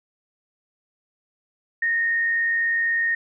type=tone with frequency modulation; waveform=sine; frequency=1848 Hz; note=A#6; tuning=16 cents flat; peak=-19 dBFS; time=1.82-3.15 s; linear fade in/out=5 ms; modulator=76.1 Hz; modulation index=0.3; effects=none